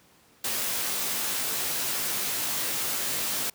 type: noise with comb filter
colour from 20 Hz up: white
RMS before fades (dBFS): -29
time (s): 0.44-3.5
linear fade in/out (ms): 5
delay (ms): 17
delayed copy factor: -0.6
effects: pink hiss -59 dBFS RMS until 3.54 s + high-pass 100 Hz 12 dB/octave